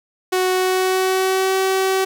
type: tone with pitch glide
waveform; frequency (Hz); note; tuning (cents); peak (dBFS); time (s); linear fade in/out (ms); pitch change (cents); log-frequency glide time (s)
sawtooth; 370 to 381.3; F#4 to G4; 0 to -48; -12; 0.32-2.05; 10; +52; 0.52-1.56
effects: 9-bit